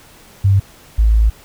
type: tone pair in turn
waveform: sine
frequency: 98 / 54.65 Hz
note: G2 / A1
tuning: 0 / -11 cents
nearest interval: minor seventh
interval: 1011 cents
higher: first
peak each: -8 dBFS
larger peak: neither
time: 0.44-0.6 / 0.98-1.3 s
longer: second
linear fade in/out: 10 ms
effects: pink hiss -44 dBFS RMS until 1.44 s